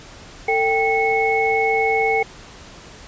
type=tone cluster; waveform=sine; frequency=447.1 / 785 / 2196 Hz; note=A4 / G5 / C#7; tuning=+28 / +2 / -17 cents; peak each=-20 dBFS; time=0.48-2.23 s; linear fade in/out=5 ms; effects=pink hiss -41 dBFS RMS until 3.07 s + resampled to 16000 Hz